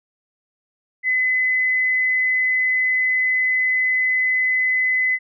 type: tone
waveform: sine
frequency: 2022 Hz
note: B6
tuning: 40 cents sharp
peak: -16 dBFS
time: 1.03-5.19 s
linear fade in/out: 50 ms
effects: none